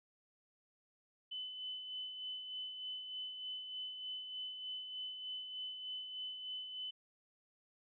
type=tone with tremolo; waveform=sine; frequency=3019 Hz; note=F#7; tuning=34 cents sharp; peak=-40 dBFS; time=1.31-6.91 s; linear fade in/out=10 ms; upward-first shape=sine; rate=3.3 Hz; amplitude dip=45%; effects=none